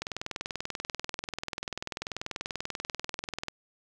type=click train; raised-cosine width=0.2 ms; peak=-16 dBFS; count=72; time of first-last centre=0.02-3.483 s; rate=20.5 Hz; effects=none